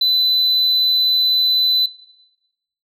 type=tone; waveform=sine; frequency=4008 Hz; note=B7; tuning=25 cents sharp; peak=-10 dBFS; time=0.01-1.86 s; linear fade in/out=5 ms; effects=noise-tail reverb RT60 1.0 s tail -19 dB re dry + tanh soft clip ceiling -12 dBFS